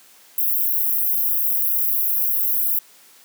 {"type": "high-pass noise", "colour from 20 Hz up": "white", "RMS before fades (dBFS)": -20, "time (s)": [0.38, 2.79], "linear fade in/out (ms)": 2, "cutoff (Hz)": 12000, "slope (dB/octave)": 48, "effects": ["white hiss -50 dBFS RMS until 3.24 s", "high-pass 200 Hz 12 dB/octave"]}